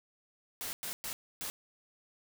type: noise bursts at uneven times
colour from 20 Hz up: white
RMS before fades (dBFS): -39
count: 4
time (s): 0.61-0.73 / 0.83-0.93 / 1.04-1.13 / 1.41-1.5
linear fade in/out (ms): 0
effects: none